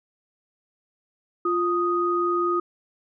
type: tone pair together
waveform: sine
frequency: 349.2 / 1244.5 Hz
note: F4 / D#6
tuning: 0 / 0 cents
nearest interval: octave + minor seventh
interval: 2200 cents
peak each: -23 dBFS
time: 1.45-2.6 s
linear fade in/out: 5 ms
effects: none